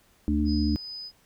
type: harmonic tone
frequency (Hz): 74.4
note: D2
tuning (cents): +23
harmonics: 1 / 3 / 4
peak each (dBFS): -26 / -26 / -26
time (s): 0.28-0.76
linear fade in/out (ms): 0
type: tone with tremolo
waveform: sine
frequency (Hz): 5000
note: D#8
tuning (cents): +8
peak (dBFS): -35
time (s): 0.45-1.12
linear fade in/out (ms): 50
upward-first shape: sine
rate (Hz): 2.5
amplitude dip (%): 25
effects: pink hiss -62 dBFS RMS until 1.25 s